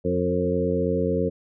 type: harmonic tone with a mistuned harmonic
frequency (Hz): 89.3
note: F2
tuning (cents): +39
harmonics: 1 / 2 / 3 / 4 / 5 / 6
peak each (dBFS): -30 / -27 / -29 / -30 / -25 / -28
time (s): 0.04-1.3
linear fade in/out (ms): 20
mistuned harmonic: 5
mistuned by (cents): +23
effects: none